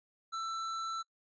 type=tone with hard clipping; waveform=sine; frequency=1332 Hz; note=E6; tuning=18 cents sharp; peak=-37 dBFS; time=0.32-1.03 s; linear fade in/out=20 ms; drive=12 dB; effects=noise-tail reverb RT60 0.1 s tail -25 dB re dry + resampled to 16000 Hz